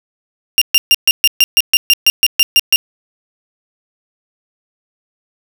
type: tone bursts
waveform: 30% pulse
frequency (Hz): 2794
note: F7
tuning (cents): 0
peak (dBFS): -3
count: 14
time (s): 0.58-2.76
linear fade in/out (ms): 0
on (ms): 35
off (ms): 130
effects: none